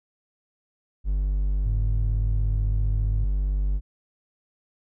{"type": "tone", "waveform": "triangle", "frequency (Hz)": 48.88, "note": "G1", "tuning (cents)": -4, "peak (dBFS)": -19, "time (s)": [1.04, 3.81], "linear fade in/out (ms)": 50}
{"type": "tone with pitch glide", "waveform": "sine", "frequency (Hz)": [106.3, 103.81], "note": ["G#2", "G#2"], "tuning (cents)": [41, 0], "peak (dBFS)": -27, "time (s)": [1.65, 3.25], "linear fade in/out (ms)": 10, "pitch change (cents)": -41, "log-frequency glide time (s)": [2.16, 2.61]}
{"effects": []}